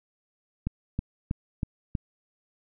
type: click train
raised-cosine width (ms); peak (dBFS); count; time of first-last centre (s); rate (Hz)
5; -15; 5; 0.67-1.952; 3.12
effects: none